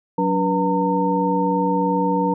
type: tone cluster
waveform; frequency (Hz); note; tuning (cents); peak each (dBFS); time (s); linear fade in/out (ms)
sine; 184.6 / 287.5 / 485.9 / 913; F#3 / D4 / B4 / A#5; -4 / -37 / -28 / -36; -22 / -23 / -23 / -21; 0.18-2.34; 5
effects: none